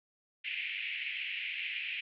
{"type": "band-pass noise", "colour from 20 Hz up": "white", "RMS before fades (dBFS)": -38, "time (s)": [0.44, 2.01], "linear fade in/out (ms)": 10, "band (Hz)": [2100, 2800], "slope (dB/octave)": 48, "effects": []}